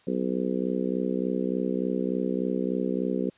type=harmonic tone; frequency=63.4 Hz; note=B1; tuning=46 cents sharp; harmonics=3 / 4 / 5 / 6 / 7 / 8; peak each=-30 / -30 / -34 / -32 / -33 / -35 dBFS; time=0.07-3.3 s; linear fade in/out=5 ms; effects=white hiss -61 dBFS RMS until 3.37 s + resampled to 8000 Hz